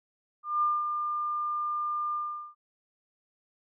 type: tone with ADSR envelope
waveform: sine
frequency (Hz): 1200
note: D6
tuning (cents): +37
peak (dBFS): -22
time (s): 0.43-2.55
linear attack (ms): 190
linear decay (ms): 210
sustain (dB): -6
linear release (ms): 410
effects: none